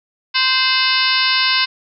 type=harmonic tone with a mistuned harmonic; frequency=520 Hz; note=C5; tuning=11 cents flat; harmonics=2 / 3 / 4 / 5 / 6 / 7 / 8 / 9 / 10; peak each=-22 / -22 / -22 / -22 / -22 / -22 / -22 / -22 / -22 dBFS; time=0.34-1.66 s; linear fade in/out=20 ms; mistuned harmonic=6; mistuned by=-96 cents; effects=none